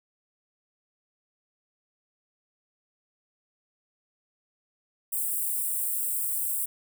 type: high-pass noise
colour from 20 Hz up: white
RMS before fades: -29 dBFS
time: 5.12-6.66 s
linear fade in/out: 10 ms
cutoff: 7900 Hz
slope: 96 dB/octave
effects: none